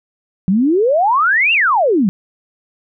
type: exponential two-way sweep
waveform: sine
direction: up then down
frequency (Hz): 176.6 to 2841 to 176.6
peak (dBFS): -10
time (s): 0.48-2.09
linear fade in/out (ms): 0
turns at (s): 1.53
effects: none